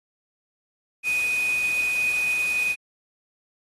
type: tone in noise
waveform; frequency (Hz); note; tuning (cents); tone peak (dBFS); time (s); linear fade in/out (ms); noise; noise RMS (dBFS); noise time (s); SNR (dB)
sine; 2489; D#7; 0; -21; 1.03-2.76; 50; white; -36; 1.03-2.76; +12
effects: AAC 32 kbps